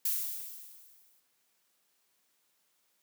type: noise with exponential decay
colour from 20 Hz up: violet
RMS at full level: -29 dBFS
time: 0.05-1.2 s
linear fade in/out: 5 ms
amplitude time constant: 250 ms
effects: white hiss -74 dBFS RMS until 3.02 s + high-pass 150 Hz 12 dB/octave